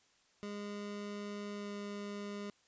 25% pulse tone with pitch glide, 205.2 to 204 Hz, G#3 to G#3, -21 to -31 cents, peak -37 dBFS, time 0.43-2.5 s, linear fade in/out 0 ms, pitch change -10 cents, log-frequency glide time 1.54-1.7 s, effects white hiss -70 dBFS RMS until 2.67 s + resampled to 16000 Hz

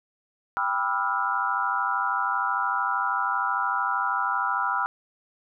sine tone cluster, 791 / 985 / 1201 / 1326 / 1419 Hz, G5 / B5 / D6 / E6 / F6, +15 / -5 / +38 / +10 / +27 cents, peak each -31 / -28 / -33 / -28 / -29 dBFS, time 0.57-4.86 s, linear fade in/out 0 ms, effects none

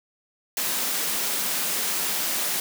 white high-pass noise, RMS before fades -26 dBFS, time 0.57-2.6 s, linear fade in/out 2 ms, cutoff 150 Hz, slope 96 dB/octave, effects none

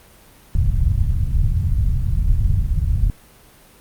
pink low-pass noise, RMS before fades -17 dBFS, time 0.55-3.1 s, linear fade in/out 2 ms, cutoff 120 Hz, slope 24 dB/octave, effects pink hiss -48 dBFS RMS until 3.8 s + Opus 32 kbps

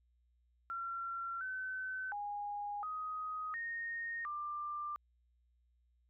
sine tone with pitch steps, 1365 / 1522 / 821 / 1254 / 1852 / 1188 Hz, F6 / F#6 / G#5 / D#6 / A#6 / D6, -40 / +48 / -20 / +13 / -12 / +20 cents, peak -38 dBFS, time 0.7-4.96 s, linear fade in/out 0 ms, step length 710 ms, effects added 60 Hz sine -70 dBFS peak until 6.09 s

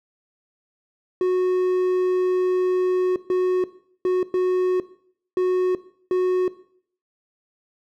triangle tone bursts at uneven times, 366.9 Hz, F#4, 15 cents flat, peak -15 dBFS, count 6, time 1.21-3.16 / 3.3-3.64 / 4.05-4.23 / 4.34-4.8 / 5.37-5.75 / 6.11-6.48 s, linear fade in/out 2 ms, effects noise-tail reverb RT60 0.6 s tail -17 dB re dry

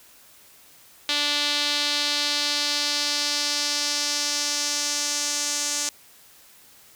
sawtooth tone with band-pass filter sweep, 292.1 Hz, D4, 9 cents flat, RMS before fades -25 dBFS, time 1.09-5.89 s, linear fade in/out 0 ms, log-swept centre 3800 to 6600 Hz, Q 2.5, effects white hiss -52 dBFS RMS until 6.95 s

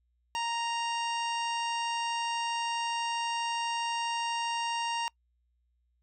harmonic tone with a mistuned harmonic, 932.3 Hz, A#5, in tune, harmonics 1 / 2 / 3 / 4 / 5 / 6 / 7 / 8 / 9, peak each -31 / -42 / -36 / -48 / -47 / -43 / -53 / -56 / -48 dBFS, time 0.35-5.08 s, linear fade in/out 0 ms, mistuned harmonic 5, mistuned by -18 cents, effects noise-tail reverb RT60 0.1 s tail -25 dB re dry + added 60 Hz sine -70 dBFS peak until 6.02 s

